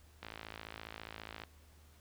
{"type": "click train", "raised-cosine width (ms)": 0.3, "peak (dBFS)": -28, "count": 67, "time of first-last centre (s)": [0.23, 1.437], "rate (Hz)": 54.7, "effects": ["added 76 Hz sine -60 dBFS peak until 2 s", "pink hiss -66 dBFS RMS until 2 s"]}